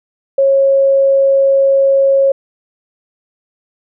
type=tone; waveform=sine; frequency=546 Hz; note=C#5; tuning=26 cents flat; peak=-7 dBFS; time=0.38-2.32 s; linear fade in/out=5 ms; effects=none